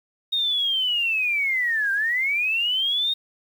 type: linear two-way sweep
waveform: sine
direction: down then up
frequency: 3729 to 1568 to 3729 Hz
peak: -20 dBFS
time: 0.32-3.14 s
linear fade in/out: 10 ms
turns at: 1.92 s
effects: 8-bit